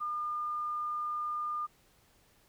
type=tone; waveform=sine; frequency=1209 Hz; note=D6; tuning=50 cents sharp; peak=-32 dBFS; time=0-1.67 s; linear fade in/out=20 ms; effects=pink hiss -66 dBFS RMS until 2.48 s